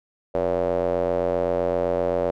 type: tone with band-pass filter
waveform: square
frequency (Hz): 43.87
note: F1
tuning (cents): +9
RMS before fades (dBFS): -23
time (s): 0.34-2.31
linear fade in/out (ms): 10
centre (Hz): 550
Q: 4.7
effects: none